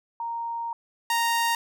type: tone pair in turn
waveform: sine / sawtooth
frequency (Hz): 930 / 930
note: A#5 / A#5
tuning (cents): -4 / -4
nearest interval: unison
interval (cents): 0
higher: neither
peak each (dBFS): -28 / -18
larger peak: second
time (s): 0.2-0.73 / 1.1-1.55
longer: first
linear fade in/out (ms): 2
effects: none